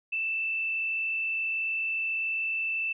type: tone with frequency modulation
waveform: sine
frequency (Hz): 2653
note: E7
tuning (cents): +10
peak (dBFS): -27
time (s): 0.12-2.93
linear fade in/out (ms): 10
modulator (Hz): 41.5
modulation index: 0.7
effects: none